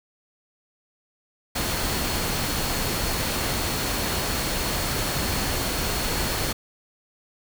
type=tone in noise; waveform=sine; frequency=4335 Hz; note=C#8; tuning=39 cents flat; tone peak=-36 dBFS; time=1.55-6.53 s; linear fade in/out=10 ms; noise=pink; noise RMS=-26 dBFS; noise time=1.55-6.53 s; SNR=-13 dB; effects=none